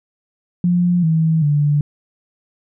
sine tone with pitch steps, 176.4 / 160.83 / 146.63 Hz, F3 / E3 / D3, +18 / -42 / -2 cents, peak -12 dBFS, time 0.64-1.81 s, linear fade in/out 2 ms, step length 390 ms, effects none

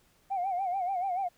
sine tone with vibrato, 746 Hz, F#5, 14 cents sharp, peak -27 dBFS, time 0.3-1.29 s, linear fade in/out 20 ms, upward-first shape sine, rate 6.9 Hz, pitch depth 110 cents each way, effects tanh soft clip ceiling -24 dBFS + pink hiss -66 dBFS RMS until 1.37 s

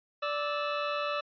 25% pulse tone pair together, 584.9 / 1313 Hz, D5 / E6, -7 / -7 cents, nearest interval octave + major second, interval 1400 cents, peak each -28 / -30 dBFS, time 0.22-1.21 s, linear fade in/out 10 ms, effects resampled to 11025 Hz

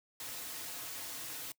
white noise with comb filter, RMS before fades -43 dBFS, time 0.2-1.52 s, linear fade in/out 2 ms, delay 5.1 ms, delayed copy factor -0.7, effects noise-tail reverb RT60 0.1 s tail -24 dB re dry + high-pass 100 Hz 12 dB/octave

